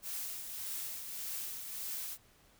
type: noise with tremolo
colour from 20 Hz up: blue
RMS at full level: -39 dBFS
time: 0.02-2.18 s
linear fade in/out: 50 ms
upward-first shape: triangle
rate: 1.7 Hz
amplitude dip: 50%
effects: pink hiss -65 dBFS RMS until 2.59 s